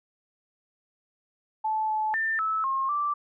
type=tone with pitch steps; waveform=sine; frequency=870 / 864 / 1790 / 1304 / 1073 / 1170 Hz; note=A5 / A5 / A6 / E6 / C6 / D6; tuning=-20 / -32 / +29 / -19 / +43 / -7 cents; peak=-24 dBFS; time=1.64-3.14 s; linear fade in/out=10 ms; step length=250 ms; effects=none